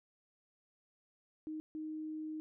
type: tone bursts at uneven times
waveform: sine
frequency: 311.1 Hz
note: D#4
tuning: in tune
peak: -39 dBFS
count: 2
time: 1.47-1.6 / 1.75-2.4 s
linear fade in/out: 0 ms
effects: none